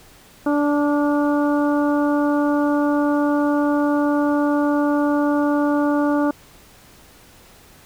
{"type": "harmonic tone with a mistuned harmonic", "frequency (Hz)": 291.7, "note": "D4", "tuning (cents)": -12, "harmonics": [1, 2, 3, 4, 5], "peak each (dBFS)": [-17, -23, -27, -29, -31], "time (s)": [0.46, 6.31], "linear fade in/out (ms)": 5, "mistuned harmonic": 5, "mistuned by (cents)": -23, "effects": ["pink hiss -48 dBFS RMS until 7.85 s"]}